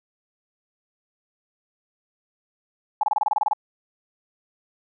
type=tone bursts; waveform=sine; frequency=846 Hz; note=G#5; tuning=32 cents sharp; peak=-17 dBFS; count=11; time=3.01-3.533 s; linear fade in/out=2 ms; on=23 ms; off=27 ms; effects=none